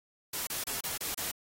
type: noise bursts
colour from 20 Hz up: white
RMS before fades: -35 dBFS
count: 6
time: 0.33-1.315 s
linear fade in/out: 5 ms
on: 140 ms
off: 29 ms
effects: AAC 48 kbps